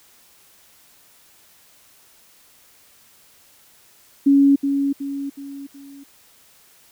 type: tone with echo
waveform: sine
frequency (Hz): 278.7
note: C#4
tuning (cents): +9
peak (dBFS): -10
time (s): 4.26-4.56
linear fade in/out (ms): 10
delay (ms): 370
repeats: 4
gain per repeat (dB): -7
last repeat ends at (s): 6.04
effects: white hiss -53 dBFS RMS until 6.91 s